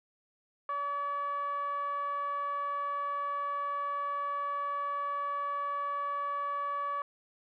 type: tone with low-pass filter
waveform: 10% pulse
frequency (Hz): 571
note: D5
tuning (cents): -49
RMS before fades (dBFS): -34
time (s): 0.69-7.02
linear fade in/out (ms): 2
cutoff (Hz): 1200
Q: 5.8
effects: none